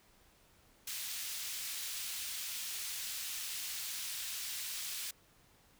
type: high-pass noise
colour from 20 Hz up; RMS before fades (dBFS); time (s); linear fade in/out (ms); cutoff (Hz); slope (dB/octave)
pink; -41; 0.87-5.11; 5; 3100; 12
effects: pink hiss -66 dBFS RMS until 5.79 s